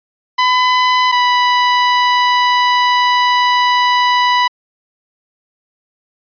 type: tone pair in turn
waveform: sawtooth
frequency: 1005 / 987.2 Hz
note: B5 / B5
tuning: +30 / -1 cents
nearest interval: unison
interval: 31 cents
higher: first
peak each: -6 dBFS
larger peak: neither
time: 0.38-1.12 / 1.12-4.48 s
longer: second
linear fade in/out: 10 ms
effects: resampled to 11025 Hz